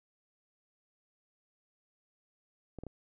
clicks, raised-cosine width 2 ms, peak -29 dBFS, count 3, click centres 2.787 / 2.836 / 2.867 s, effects none

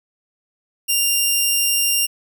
10% pulse tone, 2792 Hz, F7, 1 cent flat, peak -7 dBFS, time 0.88-2.07 s, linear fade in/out 20 ms, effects none

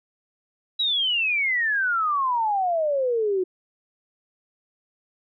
sine exponential sweep, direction down, 3929 to 359.9 Hz, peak -20 dBFS, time 0.79-3.44 s, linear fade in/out 10 ms, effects none

